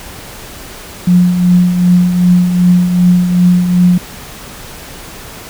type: tone with tremolo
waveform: sine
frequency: 178.6 Hz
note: F3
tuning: 39 cents sharp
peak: -3 dBFS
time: 1.07-3.98 s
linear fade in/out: 5 ms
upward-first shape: triangle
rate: 2.6 Hz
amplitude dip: 60%
effects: pink hiss -30 dBFS RMS until 5.49 s